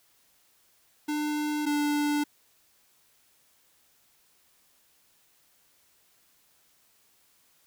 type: tone pair in turn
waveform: square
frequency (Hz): 299.2 / 293.9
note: D4 / D4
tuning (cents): +32 / +1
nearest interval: unison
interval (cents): 31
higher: first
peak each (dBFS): -28 / -25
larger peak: second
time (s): 1.08-1.66 / 1.66-2.24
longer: neither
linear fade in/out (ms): 10
effects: white hiss -65 dBFS RMS until 7.66 s